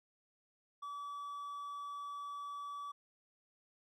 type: tone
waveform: triangle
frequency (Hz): 1148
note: D6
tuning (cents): -40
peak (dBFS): -40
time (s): 0.82-2.92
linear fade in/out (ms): 10
effects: none